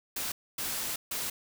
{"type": "noise bursts at uneven times", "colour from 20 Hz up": "white", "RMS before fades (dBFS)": -34, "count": 3, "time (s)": [[0.16, 0.32], [0.58, 0.96], [1.11, 1.3]], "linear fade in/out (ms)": 5, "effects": []}